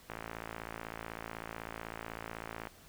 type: click train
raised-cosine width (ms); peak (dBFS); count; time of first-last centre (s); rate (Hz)
0.5; -25; 145; 0.1-2.671; 56
effects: pink hiss -58 dBFS RMS until 2.88 s